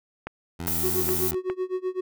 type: click train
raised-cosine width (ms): 0.5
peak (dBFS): -17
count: 4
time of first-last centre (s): 0.27-1.5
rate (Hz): 2.44
type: tone with vibrato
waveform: 15% pulse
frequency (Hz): 83.4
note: E2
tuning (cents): +21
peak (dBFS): -25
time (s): 0.59-1.35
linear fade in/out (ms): 10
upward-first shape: sine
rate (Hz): 3.6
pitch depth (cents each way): 51
type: noise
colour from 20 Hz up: violet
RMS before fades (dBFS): -27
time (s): 0.67-1.31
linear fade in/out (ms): 0
type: tone with tremolo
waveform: triangle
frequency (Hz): 370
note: F#4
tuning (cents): 0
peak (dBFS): -21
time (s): 0.83-2.01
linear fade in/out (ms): 10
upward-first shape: sine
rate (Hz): 7.9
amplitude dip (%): 95
effects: none

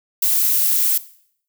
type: noise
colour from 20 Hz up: violet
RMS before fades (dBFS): -17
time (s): 0.22-0.98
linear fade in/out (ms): 5
effects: noise-tail reverb RT60 0.6 s tail -17 dB re dry

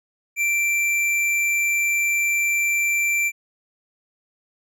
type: tone with hard clipping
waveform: sine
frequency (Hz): 2350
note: D7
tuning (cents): +1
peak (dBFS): -20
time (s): 0.36-3.32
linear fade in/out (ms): 50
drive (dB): 11
effects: none

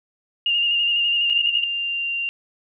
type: tone with vibrato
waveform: sine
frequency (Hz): 2819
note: F7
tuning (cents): +16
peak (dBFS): -17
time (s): 0.46-1.64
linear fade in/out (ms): 2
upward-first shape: square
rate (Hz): 12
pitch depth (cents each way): 21
type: tone with pitch glide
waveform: sine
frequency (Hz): 2794 to 2775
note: F7 to F7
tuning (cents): 0 to -12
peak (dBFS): -22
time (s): 1.3-2.29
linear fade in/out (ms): 0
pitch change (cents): -12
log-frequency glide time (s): 1.77-2.12
effects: none

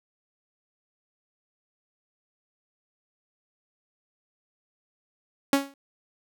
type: tone with exponential decay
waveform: sawtooth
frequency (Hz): 277.2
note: C#4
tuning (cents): 0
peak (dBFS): -12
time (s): 5.53-5.74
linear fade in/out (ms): 2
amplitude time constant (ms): 44
effects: none

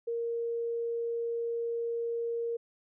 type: tone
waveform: sine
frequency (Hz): 466.2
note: A#4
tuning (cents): 0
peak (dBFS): -30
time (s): 0.07-2.57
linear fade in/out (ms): 10
effects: none

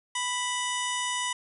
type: harmonic tone with a mistuned harmonic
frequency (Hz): 987.8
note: B5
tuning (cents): 0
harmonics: 1 / 2 / 3 / 4 / 5 / 6 / 7 / 8 / 9 / 10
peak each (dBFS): -32 / -34 / -34 / -40 / -48 / -39 / -40 / -41 / -40 / -43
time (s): 0.15-1.33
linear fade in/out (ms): 5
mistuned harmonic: 4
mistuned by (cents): -130
effects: none

